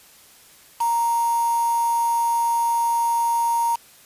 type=tone with quantisation; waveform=sine; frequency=933 Hz; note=A#5; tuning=1 cent sharp; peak=-18 dBFS; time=0.8-3.76 s; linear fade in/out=10 ms; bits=5; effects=white hiss -50 dBFS RMS until 4.05 s + resampled to 32000 Hz